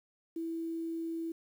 sine tone with quantisation, 329.6 Hz, E4, in tune, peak -34 dBFS, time 0.36-1.32 s, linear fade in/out 5 ms, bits 10, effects none

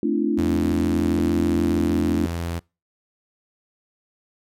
sine chord, D minor seventh, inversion second, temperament equal with one note detuned, 220 / 261.6 / 293.7 / 340.3 Hz, A3 / C4 / D4 / F4, 0 / 0 / 0 / -45 cents, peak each -24 / -27 / -22 / -24 dBFS, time 0.03-2.26 s, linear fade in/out 2 ms
sawtooth tone, 84.9 Hz, F2, 48 cents flat, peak -21 dBFS, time 0.37-2.6 s, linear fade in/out 20 ms
effects noise-tail reverb RT60 0.3 s tail -26 dB re dry + MP3 64 kbps

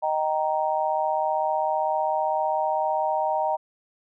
sine chord, Eb major, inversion none, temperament just, 622.3 / 777.8 / 933.4 Hz, Eb5 / G5 / Bb5, 0 / -14 / +2 cents, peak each -26 dBFS, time 0.02-3.57 s, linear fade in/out 20 ms, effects none

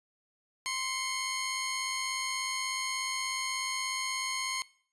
15% pulse tone pair together, 1041.2 / 2179 Hz, C6 / C#7, -9 / -30 cents, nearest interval octave + minor second, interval 1279 cents, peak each -28 dBFS, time 0.66-4.62 s, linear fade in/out 0 ms, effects noise-tail reverb RT60 0.5 s tail -21 dB re dry + resampled to 24000 Hz

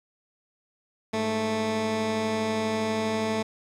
15% pulse tone pair together, 103.83 / 220 Hz, G#2 / A3, 0 / 0 cents, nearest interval octave + minor second, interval 1300 cents, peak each -30 / -19 dBFS, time 1.13-3.43 s, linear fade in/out 10 ms, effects low-pass 7000 Hz 12 dB/octave + 9-bit

